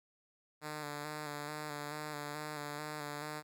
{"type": "tone with vibrato", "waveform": "5% pulse", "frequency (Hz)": 149.1, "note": "D3", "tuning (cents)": 27, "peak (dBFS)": -29, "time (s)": [0.61, 3.43], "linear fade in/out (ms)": 50, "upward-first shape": "square", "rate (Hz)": 2.3, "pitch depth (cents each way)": 28, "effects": []}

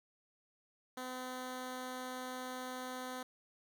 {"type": "tone", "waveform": "10% pulse", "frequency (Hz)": 254.6, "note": "C4", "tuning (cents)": -47, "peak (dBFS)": -33, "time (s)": [0.97, 3.23], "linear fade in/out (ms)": 5, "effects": []}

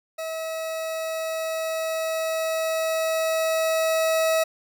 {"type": "tone with level ramp", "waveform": "40% pulse", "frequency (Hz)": 644, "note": "E5", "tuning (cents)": -41, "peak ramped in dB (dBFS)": [-28, -18], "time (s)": [0.18, 4.44], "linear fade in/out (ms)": 10, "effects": []}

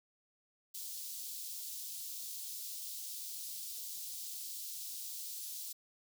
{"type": "high-pass noise", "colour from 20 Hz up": "white", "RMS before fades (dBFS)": -44, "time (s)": [0.74, 5.73], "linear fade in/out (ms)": 10, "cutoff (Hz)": 3800, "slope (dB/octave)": 24, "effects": []}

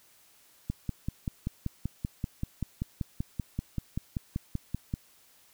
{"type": "click train", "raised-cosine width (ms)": 5, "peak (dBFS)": -18, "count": 23, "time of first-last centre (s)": [0.7, 4.939], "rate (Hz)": 5.19, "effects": ["white hiss -61 dBFS RMS until 5.53 s"]}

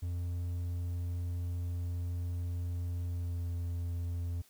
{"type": "tone with pitch glide", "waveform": "triangle", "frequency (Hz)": [87.31, 86.16], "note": ["F2", "F2"], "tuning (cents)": [0, -23], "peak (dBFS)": -31, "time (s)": [0.02, 4.42], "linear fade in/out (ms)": 10, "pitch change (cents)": -23, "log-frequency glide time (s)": [3.03, 3.47], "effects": ["white hiss -64 dBFS RMS until 4.49 s"]}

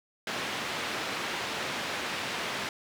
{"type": "band-pass noise", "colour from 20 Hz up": "white", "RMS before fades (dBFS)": -34, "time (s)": [0.27, 2.69], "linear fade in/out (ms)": 2, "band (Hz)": [130, 2900], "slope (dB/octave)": 12, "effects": []}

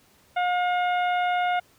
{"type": "harmonic tone", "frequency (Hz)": 716, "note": "F5", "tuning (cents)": 43, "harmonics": [1, 2, 3, 4, 5], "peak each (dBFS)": [-22, -30, -33, -39, -42], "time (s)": [0.36, 1.6], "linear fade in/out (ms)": 10, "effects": ["pink hiss -59 dBFS RMS until 1.78 s", "high-pass 60 Hz 12 dB/octave"]}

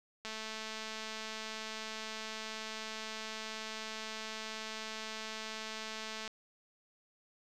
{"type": "click train", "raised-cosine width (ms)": 0.2, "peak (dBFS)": -25, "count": 1321, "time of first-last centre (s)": [0.25, 6.277], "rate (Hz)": 219, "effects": []}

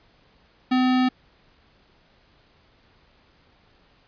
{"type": "tone", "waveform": "square", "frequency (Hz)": 254.9, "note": "C4", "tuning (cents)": -45, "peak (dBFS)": -18, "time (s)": [0.71, 1.09], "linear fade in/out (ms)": 10, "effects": ["pink hiss -59 dBFS RMS until 4.07 s", "resampled to 11025 Hz"]}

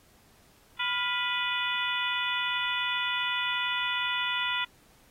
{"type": "harmonic tone with a mistuned harmonic", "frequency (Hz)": 493.9, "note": "B4", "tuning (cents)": 0, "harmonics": [2, 3, 4, 5, 6, 7], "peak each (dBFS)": [-34, -34, -34, -34, -34, -34], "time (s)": [0.79, 4.65], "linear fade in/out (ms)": 10, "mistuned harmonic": 3, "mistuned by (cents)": -86, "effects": ["pink hiss -61 dBFS RMS until 5.1 s", "AAC 48 kbps"]}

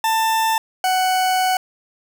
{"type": "tone pair in turn", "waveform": "40% pulse", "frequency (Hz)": [890, 744.7], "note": ["A5", "F#5"], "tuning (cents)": [20, 11], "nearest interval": "minor third", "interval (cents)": 309, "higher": "first", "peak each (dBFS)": -15, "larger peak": "neither", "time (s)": [[0.04, 0.58], [0.84, 1.57]], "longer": "second", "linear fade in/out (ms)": 2, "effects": []}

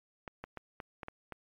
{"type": "clicks", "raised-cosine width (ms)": 0.5, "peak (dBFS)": -26, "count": 7, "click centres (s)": [0.278, 0.44, 0.573, 0.802, 1.032, 1.084, 1.323], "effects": ["MP3 64 kbps"]}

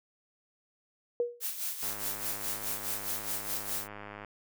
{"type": "tone with exponential decay", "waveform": "sine", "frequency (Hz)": 479.4, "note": "A#4", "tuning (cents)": 48, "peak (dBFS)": -23, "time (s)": [1.2, 1.43], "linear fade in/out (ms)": 1, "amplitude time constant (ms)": 50}
{"type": "noise with tremolo", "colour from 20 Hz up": "blue", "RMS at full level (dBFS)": -33, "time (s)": [1.4, 3.88], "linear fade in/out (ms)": 50, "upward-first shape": "sine", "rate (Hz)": 4.8, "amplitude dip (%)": 65}
{"type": "click train", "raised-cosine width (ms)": 0.5, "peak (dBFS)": -28, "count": 250, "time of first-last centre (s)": [1.83, 4.247], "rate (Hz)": 103}
{"effects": []}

